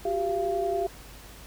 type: tone cluster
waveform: sine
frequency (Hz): 363.5 / 394.6 / 686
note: F#4 / G4 / F5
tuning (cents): -31 / +11 / -31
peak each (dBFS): -33 / -28 / -28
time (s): 0.05-0.87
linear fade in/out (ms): 5
effects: added 50 Hz sine -48 dBFS peak until 1.46 s + pink hiss -48 dBFS RMS until 1.46 s